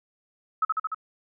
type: tone with echo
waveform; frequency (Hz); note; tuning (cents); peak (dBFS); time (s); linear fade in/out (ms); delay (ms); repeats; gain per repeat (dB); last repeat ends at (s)
sine; 1288; E6; -41; -19; 0.62-0.65; 5; 74; 4; -2; 0.946
effects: none